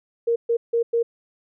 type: tone bursts at uneven times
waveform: sine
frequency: 466.2 Hz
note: A#4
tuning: in tune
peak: -17 dBFS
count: 4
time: 0.27-0.36 / 0.49-0.57 / 0.73-0.83 / 0.93-1.03 s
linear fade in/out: 10 ms
effects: none